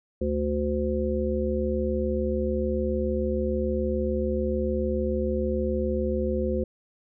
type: harmonic tone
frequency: 73.42 Hz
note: D2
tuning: in tune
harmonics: 1 / 3 / 5 / 7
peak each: -29 / -29 / -29 / -29 dBFS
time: 0.21-6.64 s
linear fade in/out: 5 ms
effects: none